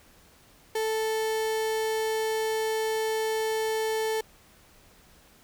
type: tone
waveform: 35% pulse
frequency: 440 Hz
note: A4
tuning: in tune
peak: -24 dBFS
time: 0.75-4.21 s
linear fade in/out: 5 ms
effects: pink hiss -57 dBFS RMS until 5.43 s